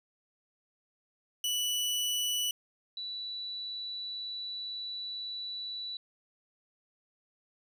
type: tone pair in turn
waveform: sawtooth / sine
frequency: 2960 / 3951 Hz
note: F#7 / B7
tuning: 0 / 0 cents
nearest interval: perfect fourth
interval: 500 cents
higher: second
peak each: -26 / -36 dBFS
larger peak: first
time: 1.44-2.51 / 2.97-5.97 s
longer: second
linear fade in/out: 2 ms
effects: none